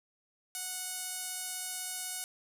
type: tone with band-pass filter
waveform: sawtooth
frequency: 736 Hz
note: F#5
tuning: 9 cents flat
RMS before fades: -39 dBFS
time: 0.55-2.24 s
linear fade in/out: 0 ms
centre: 9600 Hz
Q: 1.4
effects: none